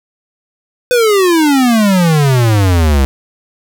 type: exponential sweep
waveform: square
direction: down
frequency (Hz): 506 to 65.41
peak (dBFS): -8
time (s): 0.91-3.05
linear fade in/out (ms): 0
effects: none